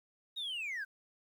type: linear sweep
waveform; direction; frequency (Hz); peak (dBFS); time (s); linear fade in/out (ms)
sine; down; 3800 to 1500; -34; 0.36-0.85; 20
effects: tanh soft clip ceiling -35 dBFS + 11-bit